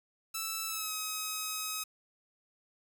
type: tone with pitch glide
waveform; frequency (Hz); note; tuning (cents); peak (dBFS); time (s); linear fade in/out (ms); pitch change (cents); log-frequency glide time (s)
5% pulse; 1318.5 to 1269.9; E6 to D#6; 0 to +35; -23; 0.34-1.84; 10; -65; 0.67-0.93
effects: 9-bit